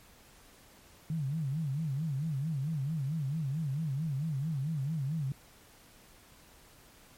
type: tone with vibrato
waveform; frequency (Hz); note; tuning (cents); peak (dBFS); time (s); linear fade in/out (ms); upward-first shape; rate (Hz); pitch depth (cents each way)
sine; 147.3; D3; +6; -30; 1.1-5.32; 2; sine; 4.5; 190
effects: pink hiss -58 dBFS RMS until 7.17 s + MP3 64 kbps